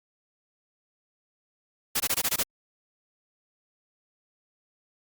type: noise bursts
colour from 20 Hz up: white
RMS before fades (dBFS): -25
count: 7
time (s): 1.95-2.434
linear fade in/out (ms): 10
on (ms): 52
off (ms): 20
effects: Opus 48 kbps